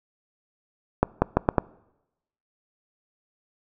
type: accelerating click train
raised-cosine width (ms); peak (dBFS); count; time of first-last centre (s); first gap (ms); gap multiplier
1; -3; 5; 1.03-1.582; 190; 0.79
effects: noise-tail reverb RT60 0.9 s tail -23 dB re dry